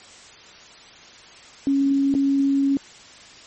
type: tone with dropouts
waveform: sine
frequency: 276.3 Hz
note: C#4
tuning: 6 cents flat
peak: -16 dBFS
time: 1.67-2.77 s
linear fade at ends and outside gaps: 1 ms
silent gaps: 2.141-2.15 s
effects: white hiss -45 dBFS RMS until 3.46 s + MP3 32 kbps